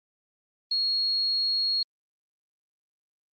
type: tone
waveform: sine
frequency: 4302 Hz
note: C8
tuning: 47 cents sharp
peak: -23 dBFS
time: 0.71-1.83 s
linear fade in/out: 5 ms
effects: Opus 24 kbps